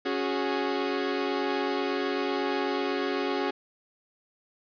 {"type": "chord", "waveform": "sawtooth", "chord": "C# suspended fourth", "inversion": "none", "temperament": "equal with one note detuned", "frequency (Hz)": [277.2, 367.2, 415.3], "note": ["C#4", "F#4", "G#4"], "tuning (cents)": [0, -13, 0], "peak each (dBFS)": -27, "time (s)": [0.05, 3.51], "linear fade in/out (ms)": 10, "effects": ["resampled to 11025 Hz", "9-bit"]}